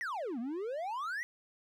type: exponential two-way sweep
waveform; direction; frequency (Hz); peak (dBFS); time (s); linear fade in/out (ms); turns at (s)
triangle; down then up; 2000 to 222 to 2000; -33; 0.01-1.23; 0; 0.39
effects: none

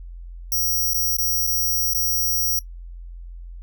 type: tone with dropouts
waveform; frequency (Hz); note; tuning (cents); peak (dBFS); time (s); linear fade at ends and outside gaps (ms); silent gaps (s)
10% pulse; 5700; F8; +34; -14; 0.52-2.59; 1; 0.934-0.944 / 1.167-1.185 / 1.467-1.473 / 1.935-1.947
effects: noise-tail reverb RT60 0.1 s tail -18 dB re dry + added 43 Hz sine -34 dBFS peak until 3.62 s

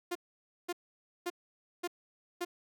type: tone bursts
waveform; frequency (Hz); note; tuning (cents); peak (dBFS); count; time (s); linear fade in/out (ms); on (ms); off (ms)
sawtooth; 351.6; F4; +12; -29; 5; 0.11-2.45; 10; 44; 530
effects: none

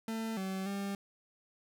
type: tone with pitch steps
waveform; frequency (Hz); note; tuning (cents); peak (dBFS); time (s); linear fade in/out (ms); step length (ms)
40% pulse; 223.6 / 190.5 / 198.6; A3 / G3 / G3; +28 / -49 / +23; -34; 0.08-0.95; 2; 290
effects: none

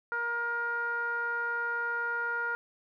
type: tone with low-pass filter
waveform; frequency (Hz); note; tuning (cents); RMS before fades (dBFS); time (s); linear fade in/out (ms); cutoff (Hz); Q
15% pulse; 471.9; A#4; +21; -32; 0.12-2.55; 0; 1400; 5.5
effects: none

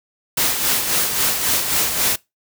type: noise with tremolo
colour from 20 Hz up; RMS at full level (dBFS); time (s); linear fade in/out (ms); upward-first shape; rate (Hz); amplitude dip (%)
white; -17; 0.37-2.16; 5; sine; 3.7; 50
effects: noise-tail reverb RT60 0.2 s tail -22 dB re dry

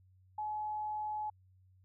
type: tone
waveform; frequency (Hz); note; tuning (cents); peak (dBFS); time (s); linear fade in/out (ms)
sine; 850; G#5; +40; -35; 0.38-1.3; 5
effects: added 93 Hz sine -62 dBFS peak until 1.84 s

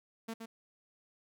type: tone with echo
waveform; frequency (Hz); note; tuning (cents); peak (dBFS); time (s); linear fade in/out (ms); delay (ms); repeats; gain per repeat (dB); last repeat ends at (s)
sawtooth; 226.2; A3; +48; -34; 0.28-0.34; 10; 120; 1; -5; 0.46
effects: none

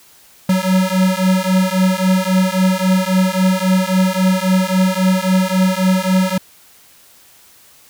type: beating tone pair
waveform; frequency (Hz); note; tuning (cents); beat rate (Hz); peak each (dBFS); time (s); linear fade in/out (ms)
square; 185 / 188.7; F#3 / F#3; 0 / +34; 3.7; -16; 0.49-6.38; 5
effects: white hiss -47 dBFS RMS until 7.89 s

